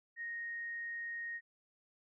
sine tone, 1864.7 Hz, A#6, in tune, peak -39 dBFS, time 0.16-1.41 s, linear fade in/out 50 ms, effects none

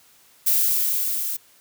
violet noise with level ramp, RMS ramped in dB -18 to -27 dBFS, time 0.46-1.37 s, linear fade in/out 10 ms, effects white hiss -55 dBFS RMS until 1.6 s + high-pass 60 Hz 12 dB/octave

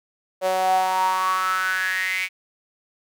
sawtooth tone with high-pass filter sweep, 186.7 Hz, F#3, 16 cents sharp, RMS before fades -22 dBFS, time 0.41-2.29 s, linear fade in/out 50 ms, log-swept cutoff 590 to 2300 Hz, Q 9, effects none

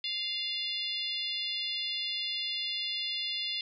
harmonic tone, 698.5 Hz, F5, in tune, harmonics 3 / 4 / 5 / 6 / 7, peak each -43 / -38 / -35 / -38 / -40 dBFS, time 0.04-3.61 s, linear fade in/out 2 ms, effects none

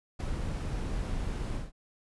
brown noise with ADSR envelope, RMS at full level -30 dBFS, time 0.19-1.72 s, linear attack 16 ms, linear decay 7 ms, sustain -3 dB, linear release 170 ms, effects resampled to 24000 Hz

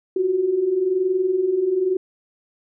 sine tone pair together, 353.5 / 374.5 Hz, F4 / F#4, +21 / +21 cents, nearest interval minor second, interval 100 cents, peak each -25 / -18 dBFS, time 0.16-1.97 s, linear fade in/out 5 ms, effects none

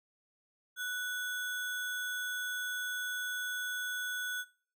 sine tone with sample-and-hold, 1480 Hz, F#6, in tune, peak -34 dBFS, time 0.76-4.45 s, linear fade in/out 50 ms, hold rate 4900 Hz, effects noise-tail reverb RT60 0.5 s tail -23 dB re dry

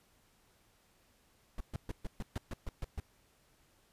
brown noise bursts, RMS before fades -37 dBFS, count 10, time 1.58-3 s, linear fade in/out 2 ms, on 25 ms, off 130 ms, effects pink hiss -69 dBFS RMS until 3.92 s + resampled to 32000 Hz

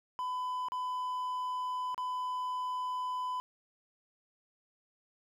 triangle tone with dropouts, 1004 Hz, B5, 28 cents sharp, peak -31 dBFS, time 0.19-3.4 s, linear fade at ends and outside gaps 0 ms, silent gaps 0.685-0.72 / 1.945-1.979 s, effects none

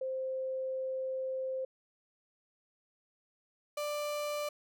sine / 35% pulse tone pair in turn, 523.3 / 590.6 Hz, C5 / D5, 0 / +10 cents, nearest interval major second, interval 210 cents, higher second, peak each -33 / -32 dBFS, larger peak second, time 0.01-1.65 / 3.77-4.49 s, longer first, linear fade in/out 5 ms, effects none

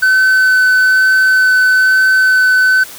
triangle tone with vibrato, 1518 Hz, F#6, 44 cents sharp, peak -5 dBFS, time 0.02-2.84 s, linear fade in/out 10 ms, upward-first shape sine, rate 1.1 Hz, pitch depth 8 cents each way, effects white hiss -32 dBFS RMS until 2.98 s

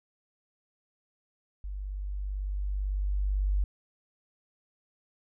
sine tone with level ramp, 49 Hz, G1, in tune, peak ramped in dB -34 to -23 dBFS, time 1.64-3.64 s, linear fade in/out 0 ms, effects none

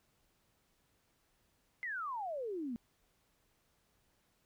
sine exponential sweep, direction down, 2074 to 223.9 Hz, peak -37 dBFS, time 1.83-2.76 s, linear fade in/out 0 ms, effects pink hiss -75 dBFS RMS until 4.45 s

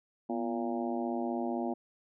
harmonic tone with a mistuned harmonic, 115.6 Hz, A#2, 14 cents flat, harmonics 2 / 3 / 4 / 5 / 6 / 7 / 8, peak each -34 / -36 / -47 / -41 / -39 / -41 / -49 dBFS, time 0.29-1.74 s, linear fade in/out 10 ms, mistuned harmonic 2, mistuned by +86 cents, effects none

